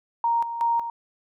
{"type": "tone with tremolo", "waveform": "sine", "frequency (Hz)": 932.3, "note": "A#5", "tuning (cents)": 0, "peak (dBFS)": -19, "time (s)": [0.24, 0.9], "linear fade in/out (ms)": 2, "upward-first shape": "square", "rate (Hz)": 2.7, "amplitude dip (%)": 65, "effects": []}